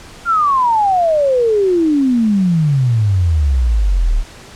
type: exponential sweep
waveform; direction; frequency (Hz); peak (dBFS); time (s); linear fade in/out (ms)
sine; down; 1419 to 34.65; -10; 0.25-4.24; 50
effects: pink hiss -37 dBFS RMS until 4.55 s + low-pass 8000 Hz 12 dB/octave